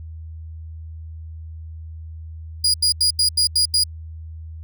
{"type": "tone bursts", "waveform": "35% pulse", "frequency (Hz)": 4887, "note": "D#8", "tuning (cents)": -32, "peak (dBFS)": -13, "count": 7, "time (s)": [2.64, 3.838], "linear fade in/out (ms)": 5, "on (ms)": 100, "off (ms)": 83, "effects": ["added 80 Hz sine -32 dBFS peak until 4.63 s"]}